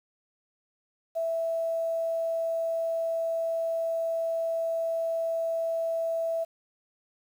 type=tone with quantisation; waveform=sine; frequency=659.3 Hz; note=E5; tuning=in tune; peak=-26 dBFS; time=1.15-6.45 s; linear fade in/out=20 ms; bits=9; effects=none